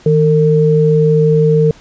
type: tone pair together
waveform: sine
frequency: 157.7 / 453.1 Hz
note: D#3 / A#4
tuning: +24 / -49 cents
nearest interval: octave + tritone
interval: 1827 cents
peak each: -10 dBFS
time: 0.06-1.71 s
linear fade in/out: 2 ms
effects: pink hiss -43 dBFS RMS until 1.8 s + resampled to 16000 Hz